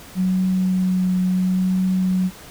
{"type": "tone with vibrato", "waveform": "sine", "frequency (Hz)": 185, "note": "F#3", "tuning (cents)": 0, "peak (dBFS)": -16, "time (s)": [0.15, 2.31], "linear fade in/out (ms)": 50, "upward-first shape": "triangle", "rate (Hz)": 0.73, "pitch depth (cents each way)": 14, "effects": ["pink hiss -41 dBFS RMS until 2.5 s"]}